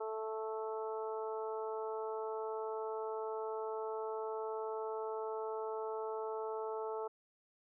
harmonic tone, 219.5 Hz, A3, 4 cents flat, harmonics 2 / 3 / 4 / 5 / 6, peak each -39 / -47 / -44 / -51 / -49 dBFS, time 0-7.08 s, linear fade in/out 10 ms, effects none

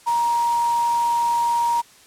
sine tone in noise, 942 Hz, A#5, 18 cents sharp, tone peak -17 dBFS, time 0.06-1.82 s, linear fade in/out 20 ms, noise white, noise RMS -35 dBFS, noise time 0.06-1.82 s, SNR +15 dB, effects white hiss -50 dBFS RMS until 2.06 s + low-pass 10000 Hz 12 dB/octave

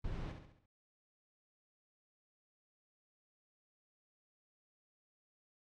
brown noise with echo, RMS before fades -41 dBFS, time 0.04-0.32 s, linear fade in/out 5 ms, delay 68 ms, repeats 5, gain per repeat -6 dB, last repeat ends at 0.66 s, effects low-pass 4000 Hz 12 dB/octave + AAC 64 kbps

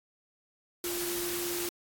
sine tone in noise, 349.2 Hz, F4, in tune, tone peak -34 dBFS, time 0.84-1.69 s, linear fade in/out 2 ms, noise white, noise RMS -35 dBFS, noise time 0.84-1.69 s, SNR -2 dB, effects AAC 64 kbps

